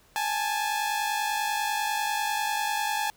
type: tone pair together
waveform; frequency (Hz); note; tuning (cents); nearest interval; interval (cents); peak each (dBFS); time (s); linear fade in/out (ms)
sawtooth; 824 / 874.1; G#5 / A5; -14 / -12; minor second; 102; -25; 0.16-3.1; 0
effects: pink hiss -60 dBFS RMS until 3.16 s